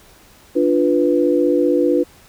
sine chord, B diminished, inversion first, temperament equal, 293.7 / 349.2 / 493.9 Hz, D4 / F4 / B4, 0 / 0 / 0 cents, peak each -17 dBFS, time 0.55-2.04 s, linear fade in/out 20 ms, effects pink hiss -48 dBFS RMS until 2.28 s

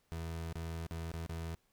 30% pulse tone with dropouts, 82.41 Hz, E2, in tune, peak -36 dBFS, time 0.12-1.55 s, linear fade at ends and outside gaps 0 ms, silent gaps 0.527-0.555 / 0.866-0.91 / 1.116-1.139 / 1.263-1.294 s, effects pink hiss -75 dBFS RMS until 1.72 s

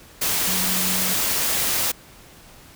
sine tone in noise, 184.8 Hz, F#3, 2 cents flat, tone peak -29 dBFS, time 0.47-1.14 s, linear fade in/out 10 ms, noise white, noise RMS -22 dBFS, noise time 0.21-1.92 s, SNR -10 dB, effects pink hiss -47 dBFS RMS until 2.75 s

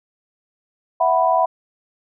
sine chord, E suspended second, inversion none, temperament equal, 659.3 / 740 / 987.8 Hz, E5 / F#5 / B5, 0 / 0 / 0 cents, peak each -18 dBFS, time 1-1.46 s, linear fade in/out 10 ms, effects none

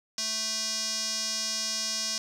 square tone with band-pass filter, 220 Hz, A3, in tune, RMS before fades -31 dBFS, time 0.18-2.18 s, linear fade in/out 2 ms, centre 5500 Hz, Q 4, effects none

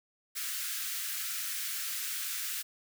white high-pass noise, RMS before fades -36 dBFS, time 0.35-2.63 s, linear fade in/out 20 ms, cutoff 1300 Hz, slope 48 dB/octave, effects none

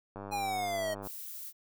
click train, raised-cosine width 1 ms, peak -28 dBFS, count 92, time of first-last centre 0.16-1.072 s, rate 99.8 Hz
square exponential sweep, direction down, 830.6 to 622.3 Hz, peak -32 dBFS, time 0.31-0.95 s, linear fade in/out 20 ms
violet noise, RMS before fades -43 dBFS, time 1.02-1.53 s, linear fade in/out 50 ms
effects none

